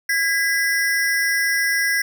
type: ring-modulated tone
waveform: square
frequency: 1817 Hz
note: A#6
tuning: 45 cents flat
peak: -15 dBFS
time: 0.09-2.02 s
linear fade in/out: 5 ms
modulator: 175 Hz
effects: none

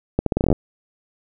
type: accelerating click train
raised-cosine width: 2 ms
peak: -4 dBFS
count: 11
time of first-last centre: 0.19-0.527 s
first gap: 73 ms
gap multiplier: 0.81
effects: none

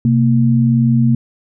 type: tone pair together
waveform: sine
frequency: 128.79 / 230.2 Hz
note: C3 / A#3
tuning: -27 / -22 cents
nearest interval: minor seventh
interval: 1005 cents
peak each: -12 dBFS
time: 0.05-1.15 s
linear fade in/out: 2 ms
effects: none

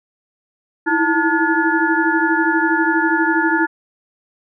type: tone cluster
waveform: sine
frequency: 321 / 333.3 / 890 / 1433 / 1708 Hz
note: E4 / E4 / A5 / F6 / G#6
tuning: -46 / +19 / +20 / +44 / +48 cents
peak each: -20 dBFS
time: 0.86-3.67 s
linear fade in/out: 20 ms
effects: none

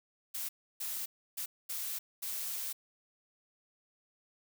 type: noise bursts at uneven times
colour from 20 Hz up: blue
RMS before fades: -38 dBFS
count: 5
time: 0.34-0.49 / 0.8-1.06 / 1.37-1.46 / 1.69-1.99 / 2.22-2.73 s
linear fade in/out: 10 ms
effects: none

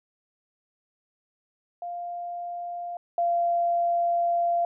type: tone pair in turn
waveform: sine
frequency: 698.5 / 689.7 Hz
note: F5 / F5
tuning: 0 / -22 cents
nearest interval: unison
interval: 22 cents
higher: first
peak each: -31 / -21 dBFS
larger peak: second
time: 1.82-2.97 / 3.18-4.65 s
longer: second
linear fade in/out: 2 ms
effects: none

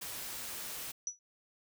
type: noise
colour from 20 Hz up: white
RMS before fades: -42 dBFS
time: 0.01-0.92 s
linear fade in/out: 10 ms
type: tone with exponential decay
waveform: sine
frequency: 5900 Hz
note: F#8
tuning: 6 cents flat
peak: -30 dBFS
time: 1.07-1.19 s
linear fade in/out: 1 ms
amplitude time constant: 24 ms
effects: none

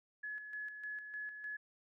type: tone with tremolo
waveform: sine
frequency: 1700 Hz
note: G#6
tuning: 40 cents sharp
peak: -40 dBFS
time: 0.23-1.57 s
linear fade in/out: 10 ms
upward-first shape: square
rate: 3.3 Hz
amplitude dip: 50%
effects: none

